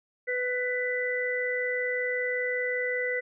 harmonic tone, 497.2 Hz, B4, 12 cents sharp, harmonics 1 / 3 / 4, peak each -30 / -37 / -29 dBFS, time 0.27-3.21 s, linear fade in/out 20 ms, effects none

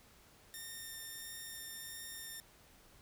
5% pulse tone with vibrato, 1819 Hz, A#6, 43 cents flat, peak -35 dBFS, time 0.54-2.4 s, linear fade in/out 0 ms, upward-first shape sine, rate 1.5 Hz, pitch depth 10 cents each way, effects pink hiss -63 dBFS RMS until 3.01 s

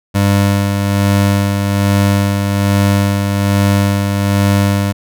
25% pulse tone with tremolo, 100 Hz, G2, 35 cents sharp, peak -5 dBFS, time 0.14-4.93 s, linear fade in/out 20 ms, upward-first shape sine, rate 1.2 Hz, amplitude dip 40%, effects none

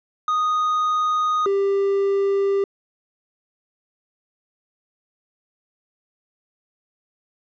triangle tone pair in turn, 1241 / 395.7 Hz, D#6 / G4, -5 / +16 cents, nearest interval octave + minor sixth, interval 1979 cents, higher first, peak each -16 / -15 dBFS, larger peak second, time 0.28-1.46 / 1.46-2.64 s, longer neither, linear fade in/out 2 ms, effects resampled to 16000 Hz

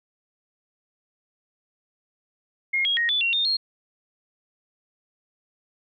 sine tone with pitch steps, 2142 / 3284 / 1874 / 3477 / 2746 / 3650 / 4250 Hz, C7 / G#7 / A#6 / A7 / F7 / A#7 / C8, +40 / -20 / +9 / -21 / -30 / -37 / +26 cents, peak -20 dBFS, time 2.73-3.57 s, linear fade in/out 10 ms, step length 120 ms, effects none

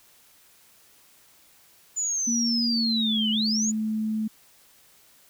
sine linear two-way sweep, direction down then up, 7040 to 2879 to 7040 Hz, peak -24 dBFS, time 1.96-3.72 s, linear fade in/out 20 ms, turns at 3.31 s
sine tone with pitch glide, 233.1 to 217.5 Hz, A#3 to A3, 0 to -20 cents, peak -24 dBFS, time 2.27-4.28 s, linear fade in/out 10 ms, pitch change -120 cents, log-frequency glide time 2.7-3.14 s
effects white hiss -57 dBFS RMS until 5.29 s

